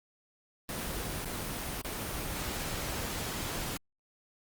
pink noise with dropouts, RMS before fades -36 dBFS, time 0.69-3.77 s, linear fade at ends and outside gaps 1 ms, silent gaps 1.247-1.256 / 1.815-1.846 s, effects Opus 24 kbps

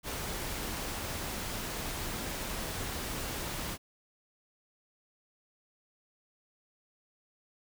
pink noise, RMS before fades -37 dBFS, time 0.03-3.78 s, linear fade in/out 50 ms, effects none

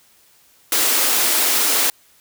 white high-pass noise, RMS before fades -17 dBFS, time 0.72-1.9 s, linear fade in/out 2 ms, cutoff 240 Hz, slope 48 dB/octave, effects white hiss -54 dBFS RMS until 2.2 s

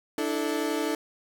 35% pulse chord, D suspended second, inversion none, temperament equal with one note detuned, 293.7 / 325.5 / 440 Hz, D4 / E4 / A4, 0 / -22 / 0 cents, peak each -29 dBFS, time 0.18-0.95 s, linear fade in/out 2 ms, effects none

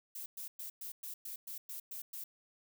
violet noise bursts, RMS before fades -44 dBFS, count 10, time 0.15-2.24 s, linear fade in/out 5 ms, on 110 ms, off 110 ms, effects none

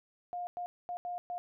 sine tone bursts at uneven times, 709 Hz, F5, 26 cents sharp, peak -35 dBFS, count 5, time 0.33-0.47 / 0.57-0.66 / 0.89-0.97 / 1.05-1.18 / 1.3-1.38 s, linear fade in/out 0 ms, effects none

